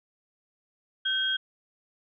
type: tone pair together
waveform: sine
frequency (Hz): 1537 / 3257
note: G6 / G#7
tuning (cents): -35 / -34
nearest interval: octave + minor second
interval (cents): 1301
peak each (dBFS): -29 / -26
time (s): 1.05-1.37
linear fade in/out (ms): 10
effects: none